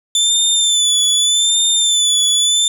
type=tone with vibrato; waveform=25% pulse; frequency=3520 Hz; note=A7; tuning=in tune; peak=-7 dBFS; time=0.15-2.68 s; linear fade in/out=2 ms; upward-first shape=sine; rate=0.83 Hz; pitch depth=49 cents each way; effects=none